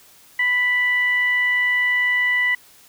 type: tone with frequency modulation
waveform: sine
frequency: 1975.5 Hz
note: B6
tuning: in tune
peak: -16 dBFS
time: 0.39-2.55 s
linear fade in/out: 5 ms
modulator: 976 Hz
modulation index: 0.29
effects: white hiss -50 dBFS RMS until 2.88 s